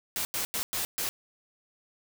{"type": "noise bursts at uneven times", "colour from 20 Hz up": "white", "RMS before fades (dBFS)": -31, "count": 5, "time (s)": [[0.16, 0.25], [0.34, 0.45], [0.54, 0.63], [0.73, 0.85], [0.98, 1.09]], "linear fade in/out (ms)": 0, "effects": []}